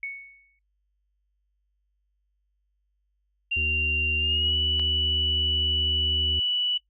sine tone with exponential decay, 2217 Hz, C#7, in tune, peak -28 dBFS, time 0.03-0.59 s, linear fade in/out 2 ms, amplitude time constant 120 ms
sine tone with pitch glide, 2774 to 2956 Hz, F7 to F#7, -12 to -2 cents, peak -22 dBFS, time 3.51-6.78 s, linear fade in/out 10 ms, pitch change +110 cents, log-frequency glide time 4.18-4.56 s
harmonic tone, 75.8 Hz, D#2, 45 cents flat, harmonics 1 / 3 / 4 / 5, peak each -29 / -43 / -51 / -43 dBFS, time 3.56-6.4 s, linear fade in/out 10 ms
click, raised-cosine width 0.3 ms, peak -22 dBFS, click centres 4.796 s
effects noise-tail reverb RT60 0.1 s tail -20 dB re dry + added 50 Hz sine -70 dBFS peak until 6.89 s

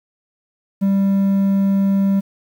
triangle tone, 196 Hz, G3, in tune, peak -11 dBFS, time 0.81-2.21 s, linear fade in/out 20 ms, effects 8-bit

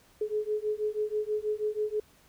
sine beating tone pair, 421.9 / 428.1 Hz, G#4 / A4, +27 / -47 cents, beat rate 6.2 Hz, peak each -31 dBFS, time 0.21-2 s, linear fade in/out 5 ms, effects pink hiss -61 dBFS RMS until 2.28 s

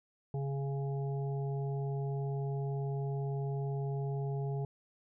harmonic tone, 138.3 Hz, C#3, 4 cents flat, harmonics 1 / 3 / 5 / 6, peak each -33 / -41 / -48 / -50 dBFS, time 0.34-4.65 s, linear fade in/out 2 ms, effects none

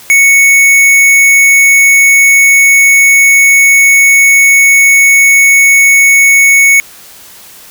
square tone, 2217 Hz, C#7, in tune, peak -3 dBFS, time 0.1-6.8 s, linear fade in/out 0 ms, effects white hiss -34 dBFS RMS until 7.7 s

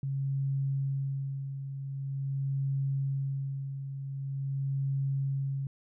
sine tone with tremolo, 136.9 Hz, C#3, 21 cents flat, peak -27 dBFS, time 0.03-5.67 s, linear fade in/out 2 ms, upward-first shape sine, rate 0.45 Hz, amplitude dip 60%, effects none

